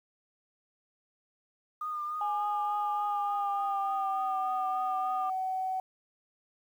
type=tone with vibrato; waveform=sine; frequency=1216 Hz; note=D#6; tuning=40 cents flat; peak=-32 dBFS; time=1.81-5.3 s; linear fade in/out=5 ms; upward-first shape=triangle; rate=3.4 Hz; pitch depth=37 cents each way
type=tone with pitch glide; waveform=sine; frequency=830.6 to 752.9 Hz; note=G#5 to F#5; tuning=0 to +30 cents; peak=-29 dBFS; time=2.21-5.8 s; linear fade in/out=2 ms; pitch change=-170 cents; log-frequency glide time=2.97-4.51 s
effects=tanh soft clip ceiling -21 dBFS + 10-bit